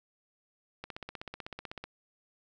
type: click train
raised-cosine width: 0.3 ms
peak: -24 dBFS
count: 17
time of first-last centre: 0.84-1.84 s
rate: 16 Hz
effects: none